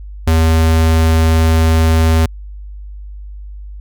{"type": "tone", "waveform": "square", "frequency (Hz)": 80.8, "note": "E2", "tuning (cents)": -34, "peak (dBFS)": -9, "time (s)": [0.27, 2.26], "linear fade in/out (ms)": 5, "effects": ["added 50 Hz sine -27 dBFS peak until 3.8 s"]}